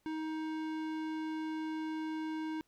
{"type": "tone with low-pass filter", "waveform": "square", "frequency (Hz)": 314.7, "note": "D#4", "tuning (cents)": 20, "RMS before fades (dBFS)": -38, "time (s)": [0.06, 2.61], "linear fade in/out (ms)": 0, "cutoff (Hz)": 3300, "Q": 0.52, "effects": ["pink hiss -75 dBFS RMS until 2.67 s"]}